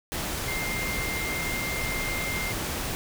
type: tone in noise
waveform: sine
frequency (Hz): 2105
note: C7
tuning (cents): +10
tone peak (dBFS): -31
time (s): 0.48-2.52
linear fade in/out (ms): 0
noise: pink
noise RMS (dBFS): -31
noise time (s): 0.12-2.95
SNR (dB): -3
effects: none